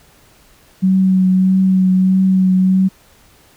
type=tone with vibrato; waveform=sine; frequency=187.6 Hz; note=F#3; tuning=24 cents sharp; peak=-9 dBFS; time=0.82-2.89 s; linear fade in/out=20 ms; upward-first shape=triangle; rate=1.6 Hz; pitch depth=20 cents each way; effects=pink hiss -49 dBFS RMS until 3.56 s